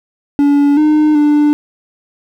triangle tone with pitch steps, 285.9 / 304.4 / 296 Hz, D4 / D#4 / D4, -46 / -38 / +14 cents, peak -5 dBFS, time 0.39-1.53 s, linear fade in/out 0 ms, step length 380 ms, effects 7-bit

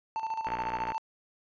triangle tone with tremolo, 890 Hz, A5, 20 cents sharp, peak -27 dBFS, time 0.16-0.98 s, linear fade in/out 0 ms, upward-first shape square, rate 14 Hz, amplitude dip 60%
click train, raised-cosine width 0.5 ms, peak -20 dBFS, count 28, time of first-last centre 0.47-0.92 s, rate 60 Hz
effects resampled to 16000 Hz

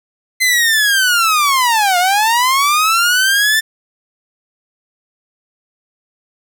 sawtooth linear two-way sweep, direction down then up, 2066 to 698.5 to 1787 Hz, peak -7 dBFS, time 0.4-3.61 s, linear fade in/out 20 ms, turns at 1.98 s, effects none

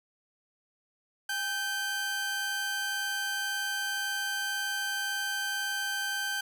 sawtooth tone pair together, 817 / 1552.1 Hz, G#5 / G6, -29 / -18 cents, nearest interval major seventh, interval 1111 cents, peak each -36 / -27 dBFS, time 1.29-6.41 s, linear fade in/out 5 ms, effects none

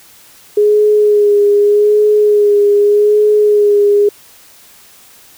sine tone with vibrato, 415.3 Hz, G#4, in tune, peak -6 dBFS, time 0.57-4.09 s, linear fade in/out 5 ms, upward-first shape sine, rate 0.83 Hz, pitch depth 27 cents each way, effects white hiss -42 dBFS RMS until 5.37 s

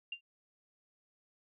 sine tone with exponential decay, 2786 Hz, F7, 5 cents flat, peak -34 dBFS, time 0.12-0.21 s, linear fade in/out 5 ms, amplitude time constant 19 ms, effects none

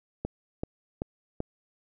click train, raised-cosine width 2 ms, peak -17 dBFS, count 4, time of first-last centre 0.25-1.404 s, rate 2.6 Hz, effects none

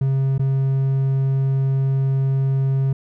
triangle tone with dropouts, 134.9 Hz, C#3, 47 cents flat, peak -14 dBFS, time 0.01-2.93 s, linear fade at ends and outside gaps 5 ms, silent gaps 0.381-0.394 s, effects none

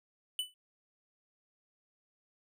square tone with exponential decay, 2989 Hz, F#7, 17 cents sharp, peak -29 dBFS, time 0.39-0.54 s, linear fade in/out 1 ms, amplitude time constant 31 ms, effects none

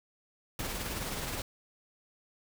pink noise with tremolo, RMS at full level -35 dBFS, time 0.59-1.42 s, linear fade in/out 2 ms, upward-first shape sine, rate 19 Hz, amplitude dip 35%, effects none

